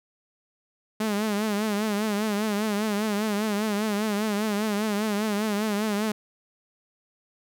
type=tone with vibrato; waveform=sawtooth; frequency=210.4 Hz; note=G#3; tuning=23 cents sharp; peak=-20 dBFS; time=1-6.12 s; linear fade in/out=5 ms; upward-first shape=triangle; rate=5 Hz; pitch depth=100 cents each way; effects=none